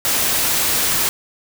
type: noise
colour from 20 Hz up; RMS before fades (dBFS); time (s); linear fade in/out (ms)
white; -18; 0.05-1.09; 0
effects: none